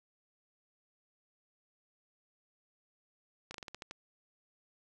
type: slowing click train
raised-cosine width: 0.2 ms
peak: -26 dBFS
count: 8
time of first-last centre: 3.51-3.911 s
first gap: 33 ms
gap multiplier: 1.18
effects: none